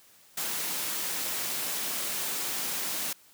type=high-pass noise; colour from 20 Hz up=white; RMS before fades=-32 dBFS; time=0.37-3.13 s; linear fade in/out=5 ms; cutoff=130 Hz; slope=48 dB/octave; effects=white hiss -58 dBFS RMS until 3.33 s + high-pass 80 Hz 12 dB/octave